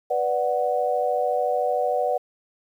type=chord; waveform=sine; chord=B minor; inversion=none; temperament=equal; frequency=493.9 / 587.3 / 740 Hz; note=B4 / D5 / F#5; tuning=0 / 0 / 0 cents; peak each=-25 / -25 / -24 dBFS; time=0.1-2.18 s; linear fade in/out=10 ms; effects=9-bit